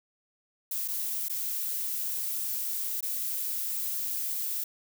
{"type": "noise with dropouts", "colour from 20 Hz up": "violet", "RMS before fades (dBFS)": -32, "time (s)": [0.71, 4.64], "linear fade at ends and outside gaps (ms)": 5, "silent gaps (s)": [[0.878, 0.883], [1.285, 1.296], [3.007, 3.026]], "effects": []}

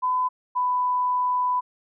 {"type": "tone pair in turn", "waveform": "sine", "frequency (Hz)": [1008, 995.8], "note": ["B5", "B5"], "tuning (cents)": [35, 14], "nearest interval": "unison", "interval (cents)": 21, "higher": "first", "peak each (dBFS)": -20, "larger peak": "neither", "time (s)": [[0.02, 0.29], [0.55, 1.61]], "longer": "second", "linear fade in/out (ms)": 20, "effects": []}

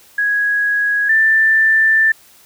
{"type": "tone pair in turn", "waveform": "sine", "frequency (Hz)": [1661.2, 1773.9], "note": ["G#6", "A6"], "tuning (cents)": [0, 14], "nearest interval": "minor second", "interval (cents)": 114, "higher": "second", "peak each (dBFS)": [-13, -9], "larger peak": "second", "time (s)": [[0.18, 1.09], [1.09, 2.12]], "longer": "second", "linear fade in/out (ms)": 5, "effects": ["white hiss -47 dBFS RMS until 2.45 s"]}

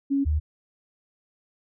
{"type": "tone pair in turn", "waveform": "sine", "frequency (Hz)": [277.2, 76.14], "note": ["C#4", "D#2"], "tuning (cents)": [0, -37], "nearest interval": "octave + minor seventh", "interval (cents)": 2237, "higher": "first", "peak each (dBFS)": -20, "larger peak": "neither", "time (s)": [[0.1, 0.25], [0.25, 0.4]], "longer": "neither", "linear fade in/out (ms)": 20, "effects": []}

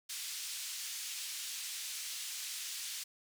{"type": "band-pass noise", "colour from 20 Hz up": "white", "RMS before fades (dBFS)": -42, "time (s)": [0.09, 3.04], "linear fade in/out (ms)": 10, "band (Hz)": [2700, 8200], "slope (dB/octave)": 12, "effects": []}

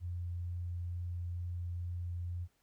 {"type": "tone with vibrato", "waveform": "sine", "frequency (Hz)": 87.5, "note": "F2", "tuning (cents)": 4, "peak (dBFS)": -36, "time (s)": [0, 2.48], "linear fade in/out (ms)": 50, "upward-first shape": "triangle", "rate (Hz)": 2.2, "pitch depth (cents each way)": 8, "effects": ["pink hiss -75 dBFS RMS until 2.62 s"]}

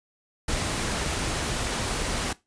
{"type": "noise", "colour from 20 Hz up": "pink", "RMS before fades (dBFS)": -28, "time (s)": [0.48, 2.33], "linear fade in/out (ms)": 5, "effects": ["noise-tail reverb RT60 0.2 s tail -18 dB re dry", "resampled to 22050 Hz"]}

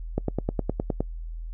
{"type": "click train", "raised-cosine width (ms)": 2, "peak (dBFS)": -11, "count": 9, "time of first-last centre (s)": [0.18, 1.006], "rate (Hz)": 9.69, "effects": ["noise-tail reverb RT60 0.1 s tail -25 dB re dry", "added 41 Hz sine -32 dBFS peak until 1.53 s"]}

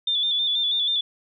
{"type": "tone with vibrato", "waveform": "sine", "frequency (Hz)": 3521, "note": "A7", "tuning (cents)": 0, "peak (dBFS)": -20, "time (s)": [0.07, 1.01], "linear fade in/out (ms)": 5, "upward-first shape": "square", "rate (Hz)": 6.2, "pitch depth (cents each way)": 39, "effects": []}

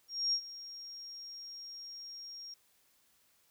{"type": "tone with ADSR envelope", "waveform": "sine", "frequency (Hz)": 5580, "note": "F8", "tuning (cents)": -2, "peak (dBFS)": -27, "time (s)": [0.08, 2.54], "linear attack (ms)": 250, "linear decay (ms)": 74, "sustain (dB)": -17, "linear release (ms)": 3, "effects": ["white hiss -70 dBFS RMS until 3.5 s"]}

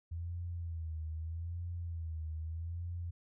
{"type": "tone with vibrato", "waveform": "sine", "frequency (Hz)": 82.8, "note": "E2", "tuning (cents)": 8, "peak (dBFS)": -37, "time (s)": [0.11, 3.11], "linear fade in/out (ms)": 10, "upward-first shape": "sine", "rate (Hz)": 0.8, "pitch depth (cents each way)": 83, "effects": []}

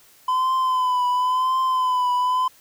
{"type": "tone with vibrato", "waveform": "triangle", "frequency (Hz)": 1014, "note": "B5", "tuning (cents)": 45, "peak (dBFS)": -16, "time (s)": [0.28, 2.48], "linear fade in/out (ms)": 5, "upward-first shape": "triangle", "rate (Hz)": 0.95, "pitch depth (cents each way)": 50, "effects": ["white hiss -53 dBFS RMS until 2.6 s"]}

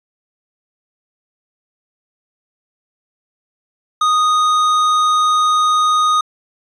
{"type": "tone with tanh clipping", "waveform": "sine", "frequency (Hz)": 1241, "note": "D#6", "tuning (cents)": -5, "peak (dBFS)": -13, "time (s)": [4.01, 6.21], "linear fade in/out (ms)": 5, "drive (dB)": 12, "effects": ["resampled to 24000 Hz"]}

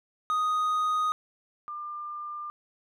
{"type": "tone pair in turn", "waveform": ["triangle", "sine"], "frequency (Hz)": [1244.5, 1197], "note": ["D#6", "D6"], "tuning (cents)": [0, 33], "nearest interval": "minor second", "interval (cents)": 67, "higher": "first", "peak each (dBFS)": [-22, -34], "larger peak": "first", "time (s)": [[0.3, 1.12], [1.68, 2.5]], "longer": "neither", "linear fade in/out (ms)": 0, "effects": []}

